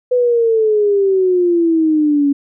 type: exponential sweep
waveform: sine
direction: down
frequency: 502 to 279.2 Hz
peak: -10 dBFS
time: 0.11-2.33 s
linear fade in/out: 10 ms
effects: none